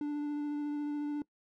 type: tone with vibrato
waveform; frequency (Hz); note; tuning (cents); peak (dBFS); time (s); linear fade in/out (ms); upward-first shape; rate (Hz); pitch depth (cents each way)
triangle; 293.7; D4; 0; -30; 0.01-1.22; 2; sine; 14; 12
effects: noise-tail reverb RT60 0.1 s tail -21 dB re dry